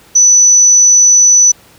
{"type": "tone", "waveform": "sine", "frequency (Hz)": 5970, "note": "F#8", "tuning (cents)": 15, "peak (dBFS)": -3, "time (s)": [0.15, 1.52], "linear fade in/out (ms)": 10, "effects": ["pink hiss -43 dBFS RMS until 1.78 s", "high-pass 60 Hz 12 dB/octave"]}